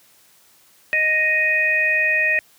harmonic tone, 622.3 Hz, D#5, in tune, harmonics 1 / 3 / 4, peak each -28 / -18 / -19 dBFS, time 0.93-2.39 s, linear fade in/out 0 ms, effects white hiss -54 dBFS RMS until 2.58 s + high-pass 80 Hz 12 dB/octave

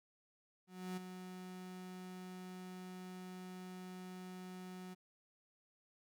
35% pulse tone with ADSR envelope, 183.6 Hz, F#3, 13 cents flat, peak -38 dBFS, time 0.67-4.95 s, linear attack 300 ms, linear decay 13 ms, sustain -8 dB, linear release 21 ms, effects none

